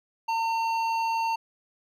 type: tone with hard clipping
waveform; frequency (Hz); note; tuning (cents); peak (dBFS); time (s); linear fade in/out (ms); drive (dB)
sine; 908; A#5; -46; -26; 0.28-1.36; 10; 10
effects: none